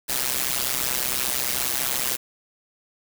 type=noise with amplitude modulation; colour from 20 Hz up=white; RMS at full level=-21 dBFS; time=0.08-2.17 s; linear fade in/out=20 ms; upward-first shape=sine; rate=129 Hz; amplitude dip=100%; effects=none